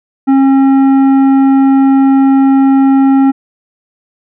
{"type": "tone with tanh clipping", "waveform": "sine", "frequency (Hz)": 270.5, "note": "C#4", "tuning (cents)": -42, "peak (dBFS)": -6, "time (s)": [0.27, 3.32], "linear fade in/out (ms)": 20, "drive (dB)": 10, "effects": []}